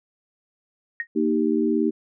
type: tone with exponential decay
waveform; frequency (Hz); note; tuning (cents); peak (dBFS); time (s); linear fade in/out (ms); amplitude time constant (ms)
sine; 1864.7; A#6; 0; -20; 1-1.07; 1; 15
type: chord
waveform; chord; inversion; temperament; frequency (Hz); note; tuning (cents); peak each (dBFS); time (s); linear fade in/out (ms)
sine; Eb major; second; equal; 233.1 / 311.1 / 392; Bb3 / Eb4 / G4; 0 / 0 / 0; -23 / -22 / -24; 1.15-1.91; 20
effects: none